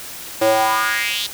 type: tone with high-pass filter sweep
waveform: square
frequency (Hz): 110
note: A2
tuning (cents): 0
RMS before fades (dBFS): -18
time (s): 0.41-1.27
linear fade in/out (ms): 10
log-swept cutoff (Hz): 450 to 3900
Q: 3.8
effects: white hiss -33 dBFS RMS until 1.33 s